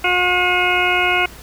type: harmonic tone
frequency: 360 Hz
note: F#4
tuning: 47 cents flat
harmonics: 1 / 2 / 3 / 4 / 6 / 7 / 8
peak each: -23 / -21 / -25 / -21 / -19 / -21 / -24 dBFS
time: 0.04-1.26 s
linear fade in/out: 5 ms
effects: added 60 Hz sine -40 dBFS peak until 1.42 s + pink hiss -40 dBFS RMS until 1.42 s